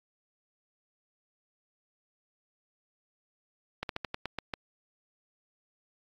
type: slowing click train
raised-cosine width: 0.3 ms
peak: -17 dBFS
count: 8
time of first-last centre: 3.83-4.538 s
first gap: 62 ms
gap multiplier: 1.16
effects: AAC 64 kbps